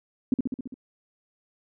sine tone with echo, 255.6 Hz, C4, 40 cents flat, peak -17 dBFS, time 0.32-0.34 s, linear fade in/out 2 ms, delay 67 ms, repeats 6, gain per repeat -3 dB, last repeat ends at 0.742 s, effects none

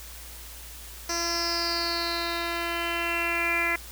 10% pulse tone with low-pass filter sweep, 340 Hz, F4, 46 cents flat, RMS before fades -28 dBFS, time 1.09-3.76 s, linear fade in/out 5 ms, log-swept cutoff 6000 to 2200 Hz, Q 8.3, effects added 58 Hz sine -44 dBFS peak until 3.91 s + white hiss -44 dBFS RMS until 3.91 s

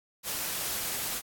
white noise, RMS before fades -33 dBFS, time 0.23-1.22 s, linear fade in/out 50 ms, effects AAC 64 kbps

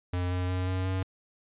square tone with pitch steps, 89.5 / 90.59 / 91.7 / 92.82 / 93.95 Hz, F2 / F#2 / F#2 / F#2 / F#2, +43 / -36 / -15 / +6 / +27 cents, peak -28 dBFS, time 0.13-1.03 s, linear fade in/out 5 ms, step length 180 ms, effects resampled to 8000 Hz

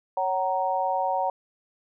sine chord, F# major, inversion second, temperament equal with one note detuned, 554.4 / 753.4 / 932.3 Hz, C#5 / F#5 / A#5, 0 / +31 / 0 cents, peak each -29 / -26 / -27 dBFS, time 0.17-1.3 s, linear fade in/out 2 ms, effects none

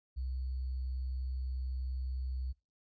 sine tone with sample-and-hold, 64.2 Hz, C2, 32 cents flat, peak -34 dBFS, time 0.16-2.53 s, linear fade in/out 20 ms, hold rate 4410 Hz, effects noise-tail reverb RT60 0.3 s tail -26 dB re dry + resampled to 16000 Hz

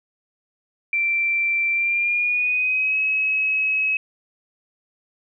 sine tone with pitch glide, 2349 to 2562 Hz, D7 to E7, 0 to -50 cents, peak -18 dBFS, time 0.93-3.97 s, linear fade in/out 2 ms, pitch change +150 cents, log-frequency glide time 1.72-2.97 s, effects none

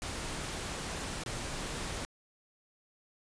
pink noise with dropouts, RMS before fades -38 dBFS, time 0.02-2.05 s, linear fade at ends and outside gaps 0 ms, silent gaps 1.236-1.261 s, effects resampled to 22050 Hz

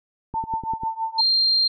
click train, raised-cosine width 3 ms, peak -22 dBFS, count 6, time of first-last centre 0.34-0.835 s, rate 10.1 Hz
sine tone with tremolo, 895 Hz, A5, 29 cents sharp, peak -20 dBFS, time 0.34-1.21 s, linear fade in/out 5 ms, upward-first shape triangle, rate 6.1 Hz, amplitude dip 95%
sine tone, 4186 Hz, C8, in tune, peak -16 dBFS, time 1.18-1.68 s, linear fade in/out 10 ms
effects none

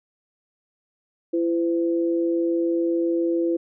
sine tone pair together, 336.5 / 509.2 Hz, E4 / C5, +36 / -47 cents, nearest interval perfect fifth, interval 717 cents, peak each -20 / -27 dBFS, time 1.33-3.57 s, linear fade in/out 10 ms, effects none

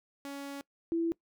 sawtooth / sine tone pair in turn, 280 / 333 Hz, C#4 / E4, +18 / +18 cents, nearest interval minor third, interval 300 cents, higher second, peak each -35 / -27 dBFS, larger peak second, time 0.25-0.61 / 0.92-1.12 s, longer first, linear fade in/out 0 ms, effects noise-tail reverb RT60 0.1 s tail -22 dB re dry

